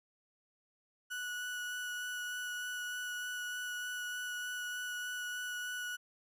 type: tone with vibrato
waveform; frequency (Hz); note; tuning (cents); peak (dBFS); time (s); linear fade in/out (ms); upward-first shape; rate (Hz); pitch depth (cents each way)
35% pulse; 1472; F#6; -9; -36; 1.1-5.97; 20; sine; 3.3; 9
effects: none